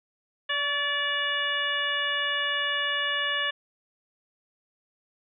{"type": "harmonic tone with a mistuned harmonic", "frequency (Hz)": 579, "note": "D5", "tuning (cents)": -25, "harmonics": [1, 2, 3, 4, 5, 6], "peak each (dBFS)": [-37, -34, -28, -38, -30, -34], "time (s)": [0.49, 3.51], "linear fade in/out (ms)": 10, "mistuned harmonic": 2, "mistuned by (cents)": -37, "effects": []}